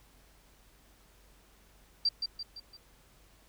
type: tone with echo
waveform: sine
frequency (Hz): 4699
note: D8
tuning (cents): 0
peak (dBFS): -24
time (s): 2.05-2.09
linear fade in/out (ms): 5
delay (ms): 170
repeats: 4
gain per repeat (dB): -6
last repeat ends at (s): 2.77
effects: added 48 Hz sine -63 dBFS peak until 3.48 s + pink hiss -63 dBFS RMS until 3.48 s